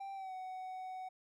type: tone with pitch glide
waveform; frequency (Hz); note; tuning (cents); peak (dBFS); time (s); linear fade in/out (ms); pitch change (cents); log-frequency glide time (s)
triangle; 784 to 746.9; G5 to F#5; 0 to +16; -40; 0-1.09; 10; -84; 0.14-0.33
effects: none